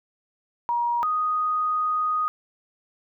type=tone pair in turn; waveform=sine; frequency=951 / 1243.8 Hz; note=A#5 / D#6; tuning=+34 / -1 cents; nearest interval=perfect fourth; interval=465 cents; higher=second; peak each=-21 dBFS; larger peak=neither; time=0.69-1.03 / 1.03-2.28 s; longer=second; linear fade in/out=0 ms; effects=none